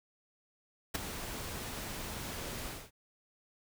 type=noise with ADSR envelope; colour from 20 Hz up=pink; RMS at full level=-30 dBFS; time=0.94-2.91 s; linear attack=14 ms; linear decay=8 ms; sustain=-11 dB; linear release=230 ms; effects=none